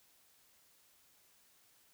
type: silence
effects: white hiss -68 dBFS RMS until 1.93 s